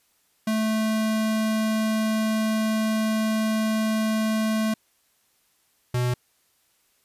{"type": "tone pair in turn", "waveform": "square", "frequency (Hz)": [218.6, 123.57], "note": ["A3", "B2"], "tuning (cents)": [-11, 1], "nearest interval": "minor seventh", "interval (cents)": 988, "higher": "first", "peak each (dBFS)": -22, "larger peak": "neither", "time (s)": [[0.47, 4.74], [5.94, 6.14]], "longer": "first", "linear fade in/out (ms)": 5, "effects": ["white hiss -66 dBFS RMS until 7.04 s", "resampled to 32000 Hz"]}